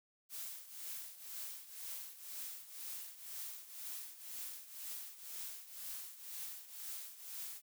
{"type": "noise with tremolo", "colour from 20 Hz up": "blue", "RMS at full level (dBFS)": -44, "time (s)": [0.29, 7.62], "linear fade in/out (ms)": 50, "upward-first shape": "triangle", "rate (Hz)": 2, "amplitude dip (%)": 80, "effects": []}